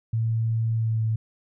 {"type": "tone with pitch glide", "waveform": "sine", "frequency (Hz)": [113.1, 110.96], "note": ["A2", "A2"], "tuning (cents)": [48, 15], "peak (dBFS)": -21, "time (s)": [0.13, 1.16], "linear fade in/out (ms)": 5, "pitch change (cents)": -33, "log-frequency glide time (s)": [0.76, 1.03], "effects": []}